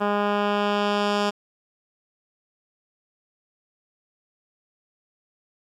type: tone with low-pass filter sweep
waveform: 10% pulse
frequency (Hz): 205.2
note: G#3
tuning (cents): -21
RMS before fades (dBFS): -23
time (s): 0-1.31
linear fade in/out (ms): 20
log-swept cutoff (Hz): 1700 to 5500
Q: 1
effects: 9-bit